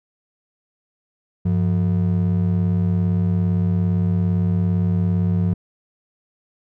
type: ring-modulated tone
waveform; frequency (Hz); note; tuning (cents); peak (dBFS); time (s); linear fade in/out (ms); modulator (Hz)
triangle; 136.7; C#3; -24; -11; 1.45-5.54; 10; 38.8
effects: none